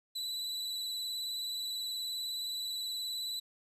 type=tone with vibrato; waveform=40% pulse; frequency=3971 Hz; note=B7; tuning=9 cents sharp; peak=-34 dBFS; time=0.15-3.4 s; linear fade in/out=10 ms; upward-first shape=sine; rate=19 Hz; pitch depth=28 cents each way; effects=resampled to 32000 Hz + 11-bit